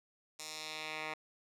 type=tone with band-pass filter sweep; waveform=10% pulse; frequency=155.56 Hz; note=D#3; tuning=in tune; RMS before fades=-43 dBFS; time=0.39-1.14 s; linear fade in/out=5 ms; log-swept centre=6700 to 1800 Hz; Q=1.3; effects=none